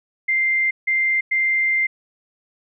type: tone bursts at uneven times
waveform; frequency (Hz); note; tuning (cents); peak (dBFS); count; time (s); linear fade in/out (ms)
sine; 2093; C7; 0; -16; 3; 0.28-0.71 / 0.87-1.21 / 1.31-1.87; 10
effects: none